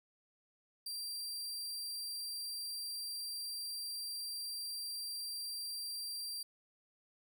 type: tone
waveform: sawtooth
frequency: 4719 Hz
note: D8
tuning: 7 cents sharp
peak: -37 dBFS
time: 0.86-6.43 s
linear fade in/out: 5 ms
effects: none